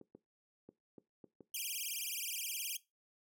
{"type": "clicks", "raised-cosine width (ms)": 3, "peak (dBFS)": -31, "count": 6, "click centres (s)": [0.013, 0.15, 0.69, 0.982, 1.242, 1.407]}
{"type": "tone with vibrato", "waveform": "5% pulse", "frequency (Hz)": 2765, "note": "F7", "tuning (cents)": -18, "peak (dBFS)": -30, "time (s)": [1.54, 2.77], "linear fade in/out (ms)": 5, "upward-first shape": "sine", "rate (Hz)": 19, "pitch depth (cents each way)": 290}
{"effects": ["noise-tail reverb RT60 0.2 s tail -18 dB re dry", "high-pass 400 Hz 12 dB/octave"]}